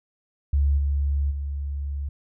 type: tone with level steps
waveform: sine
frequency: 70.7 Hz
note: C#2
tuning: 35 cents sharp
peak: -17 / -20 / -26 dBFS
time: 0.53-2.09 s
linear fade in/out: 5 ms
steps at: 0.77 / 1.3 s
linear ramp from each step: 20 ms
effects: none